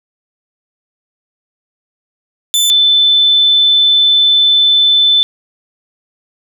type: tone pair in turn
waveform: sawtooth / sine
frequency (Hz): 3520 / 3520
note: A7 / A7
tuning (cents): 0 / 0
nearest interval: unison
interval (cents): 0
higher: neither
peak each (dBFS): -6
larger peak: neither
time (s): 2.54-2.7 / 2.7-5.23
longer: second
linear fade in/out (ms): 0
effects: none